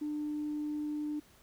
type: tone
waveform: sine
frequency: 299.1 Hz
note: D4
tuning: 32 cents sharp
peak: -32 dBFS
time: 0.01-1.2 s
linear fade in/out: 10 ms
effects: tanh soft clip ceiling -29 dBFS + pink hiss -62 dBFS RMS until 1.42 s